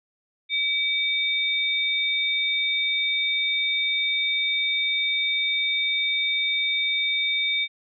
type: tone pair together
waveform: sine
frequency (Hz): 2291 / 3648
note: D7 / A#7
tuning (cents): -44 / -38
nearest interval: minor sixth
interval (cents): 806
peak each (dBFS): -24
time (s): 0.49-7.68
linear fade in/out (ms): 50
effects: none